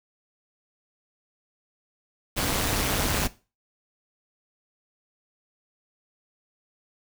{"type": "noise with amplitude modulation", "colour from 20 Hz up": "pink", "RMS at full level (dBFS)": -22, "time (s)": [2.36, 3.28], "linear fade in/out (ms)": 20, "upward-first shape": "sine", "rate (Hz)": 203, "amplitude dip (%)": 80, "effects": ["noise-tail reverb RT60 0.3 s tail -17 dB re dry"]}